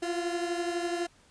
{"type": "beating tone pair", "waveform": "30% pulse", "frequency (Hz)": [343.5, 355.5], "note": ["F4", "F4"], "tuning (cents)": [-29, 31], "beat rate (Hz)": 12, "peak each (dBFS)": [-28, -33], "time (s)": [0.02, 1.07], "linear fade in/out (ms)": 10, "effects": ["pink hiss -61 dBFS RMS until 1.3 s", "resampled to 22050 Hz"]}